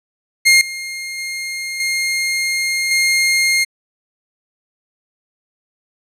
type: tone with level steps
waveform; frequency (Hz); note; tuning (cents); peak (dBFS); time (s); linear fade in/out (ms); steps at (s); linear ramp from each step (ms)
sawtooth; 2128; C7; +29; -4 / -21 / -19 / -13 / -9; 0.45-3.65; 20; 0.61 / 1.18 / 1.8 / 2.91; 2
effects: low-pass 12000 Hz 12 dB/octave